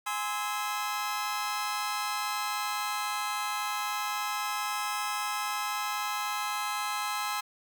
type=chord; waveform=sawtooth; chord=Ab augmented; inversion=none; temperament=just; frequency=830.6 / 1038.3 / 1297.8 Hz; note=Ab5 / C6 / E6; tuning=0 / -14 / -27 cents; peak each=-31 dBFS; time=0.06-7.41 s; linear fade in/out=10 ms; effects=10-bit